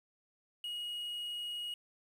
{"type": "tone with quantisation", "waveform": "triangle", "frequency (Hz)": 2892, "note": "F#7", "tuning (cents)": -40, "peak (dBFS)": -36, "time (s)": [0.64, 1.74], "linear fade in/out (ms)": 2, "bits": 10, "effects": []}